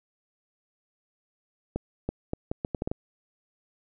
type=accelerating click train; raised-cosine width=2 ms; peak=-15 dBFS; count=9; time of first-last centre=1.76-2.915 s; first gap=330 ms; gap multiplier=0.74; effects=none